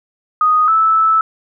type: tone pair in turn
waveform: sine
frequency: 1244.5 / 1311.3 Hz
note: D#6 / E6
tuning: 0 / -9 cents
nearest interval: minor second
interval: 91 cents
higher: second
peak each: -9 dBFS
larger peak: neither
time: 0.41-0.68 / 0.68-1.21 s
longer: second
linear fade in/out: 2 ms
effects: none